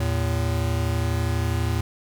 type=tone pair together; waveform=square; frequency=80.7 / 112.93 Hz; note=E2 / A2; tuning=-36 / +46 cents; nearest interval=tritone; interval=582 cents; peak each=-25 dBFS; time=0-1.81 s; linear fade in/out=5 ms; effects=none